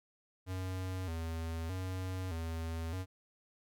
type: tone with vibrato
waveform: square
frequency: 87.31 Hz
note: F2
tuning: in tune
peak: -37 dBFS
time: 0.46-3.06 s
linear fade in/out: 50 ms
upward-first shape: square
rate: 0.81 Hz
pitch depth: 110 cents each way
effects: none